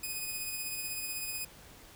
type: tone with tremolo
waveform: 5% pulse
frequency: 2500 Hz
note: D#7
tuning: 8 cents sharp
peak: -24 dBFS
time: 0.03-1.45 s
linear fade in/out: 5 ms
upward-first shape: triangle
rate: 16 Hz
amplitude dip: 40%
effects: pink hiss -54 dBFS RMS until 1.95 s